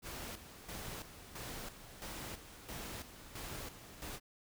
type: noise with tremolo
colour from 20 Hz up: pink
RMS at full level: -45 dBFS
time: 0.02-4.2 s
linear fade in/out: 50 ms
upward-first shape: square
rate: 1.5 Hz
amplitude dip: 65%
effects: none